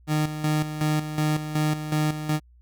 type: tone with tremolo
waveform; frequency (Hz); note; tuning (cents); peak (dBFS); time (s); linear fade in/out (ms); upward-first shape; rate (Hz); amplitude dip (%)
30% pulse; 152.9; D#3; -30; -18; 0.07-2.4; 50; square; 2.7; 65
effects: added 60 Hz sine -51 dBFS peak until 2.61 s